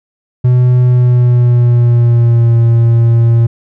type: tone with pitch glide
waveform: triangle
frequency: 124.7 to 116.35 Hz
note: B2 to A#2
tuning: +17 to -3 cents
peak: -3 dBFS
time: 0.44-3.47 s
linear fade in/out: 10 ms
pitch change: -120 cents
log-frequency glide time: 0.83-2.57 s
effects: none